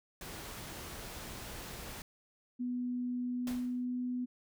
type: noise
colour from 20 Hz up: pink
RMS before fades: -45 dBFS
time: 0.21-2.02 s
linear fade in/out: 2 ms
type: tone with pitch glide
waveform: sine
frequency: 246.9 to 248.6 Hz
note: B3 to B3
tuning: 0 to +12 cents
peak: -33 dBFS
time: 2.59-4.26 s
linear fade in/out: 20 ms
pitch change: +12 cents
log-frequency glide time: 3.26-4 s
type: noise with exponential decay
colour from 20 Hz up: pink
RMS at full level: -42 dBFS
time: 3.47-3.85 s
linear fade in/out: 2 ms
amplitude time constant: 82 ms
effects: none